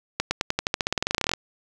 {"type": "accelerating click train", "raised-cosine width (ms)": 0.2, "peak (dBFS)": -5, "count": 22, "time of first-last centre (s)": [0.2, 1.336], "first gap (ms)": 110, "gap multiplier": 0.92, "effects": []}